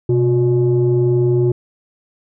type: tone pair together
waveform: sine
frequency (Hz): 127.1 / 359.8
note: C3 / F#4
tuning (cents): -50 / -48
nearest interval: octave + tritone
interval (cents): 1802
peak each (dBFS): -13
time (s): 0.09-1.52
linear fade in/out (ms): 5
effects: tanh soft clip ceiling -7 dBFS